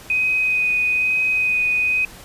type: tone with vibrato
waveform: sine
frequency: 2503 Hz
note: D#7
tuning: 10 cents sharp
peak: -16 dBFS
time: 0.1-2.05 s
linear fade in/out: 2 ms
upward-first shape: sine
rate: 1.1 Hz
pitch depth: 12 cents each way
effects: pink hiss -41 dBFS RMS until 2.24 s + resampled to 32000 Hz